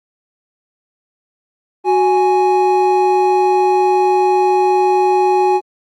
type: tone pair together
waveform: triangle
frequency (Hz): 370 / 832.2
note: F#4 / G#5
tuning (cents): 0 / +3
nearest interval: octave + major second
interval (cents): 1403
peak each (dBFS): -11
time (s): 1.84-5.61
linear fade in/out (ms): 50
effects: Opus 24 kbps